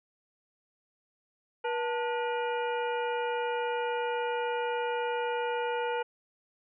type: harmonic tone with a mistuned harmonic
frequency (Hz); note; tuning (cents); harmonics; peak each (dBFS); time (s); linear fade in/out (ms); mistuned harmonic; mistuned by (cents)
481.5; B4; -44; 1 / 2 / 3 / 4 / 5 / 6; -31 / -33 / -38 / -47 / -43 / -45; 1.64-6.03; 10; 2; -140
effects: none